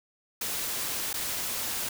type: noise with dropouts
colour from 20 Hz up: white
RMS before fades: -32 dBFS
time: 0.41-1.89 s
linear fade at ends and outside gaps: 5 ms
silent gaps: 1.131-1.139 s
effects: none